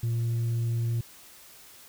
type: tone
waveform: sine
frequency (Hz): 116.54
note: A#2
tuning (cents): 0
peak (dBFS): -22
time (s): 0.03-1.01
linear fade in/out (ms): 5
effects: tanh soft clip ceiling -24 dBFS + white hiss -51 dBFS RMS until 1.88 s